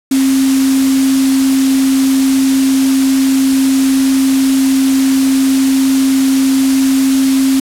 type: tone in noise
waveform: sine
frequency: 267.2 Hz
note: C4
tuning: 36 cents sharp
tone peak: -8 dBFS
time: 0.11-7.6 s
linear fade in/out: 5 ms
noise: white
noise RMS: -21 dBFS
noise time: 0.11-7.6 s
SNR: +10 dB
effects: low-pass 11000 Hz 12 dB/octave